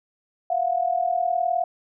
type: tone pair together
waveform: sine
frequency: 684.5 / 724 Hz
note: F5 / F#5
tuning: -35 / -38 cents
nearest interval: minor second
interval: 97 cents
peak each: -23 dBFS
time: 0.5-1.64 s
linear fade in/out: 5 ms
effects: none